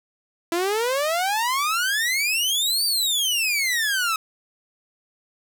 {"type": "exponential two-way sweep", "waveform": "sawtooth", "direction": "up then down", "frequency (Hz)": [330.8, 4699, 1270], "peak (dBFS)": -17, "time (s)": [0.52, 4.16], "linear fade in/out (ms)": 2, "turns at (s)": 2.85, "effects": ["8-bit"]}